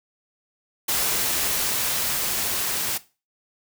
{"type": "noise with level ramp", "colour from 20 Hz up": "white", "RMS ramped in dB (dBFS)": [-23, -26], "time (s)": [0.88, 2.98], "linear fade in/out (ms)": 10, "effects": ["noise-tail reverb RT60 0.3 s tail -17 dB re dry"]}